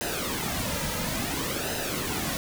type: noise with flanger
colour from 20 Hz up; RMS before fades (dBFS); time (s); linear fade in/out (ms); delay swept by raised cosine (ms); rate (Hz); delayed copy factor
pink; -30; 0.01-2.37; 0; 0.88 to 2.78; 0.58; -0.65
effects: none